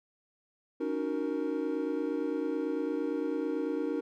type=chord; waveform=triangle; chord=D# minor seventh; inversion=third; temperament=equal with one note detuned; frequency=282.2 / 311.1 / 370 / 466.2 Hz; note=C#4 / D#4 / F#4 / A#4; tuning=+31 / 0 / 0 / 0 cents; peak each=-33 / -32 / -36 / -33 dBFS; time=0.8-4.01 s; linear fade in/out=10 ms; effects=none